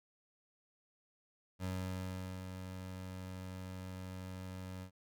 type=tone with ADSR envelope; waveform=25% pulse; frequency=92.9 Hz; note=F#2; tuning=7 cents sharp; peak=-33 dBFS; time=1.59-4.91 s; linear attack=52 ms; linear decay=790 ms; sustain=-7 dB; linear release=88 ms; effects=none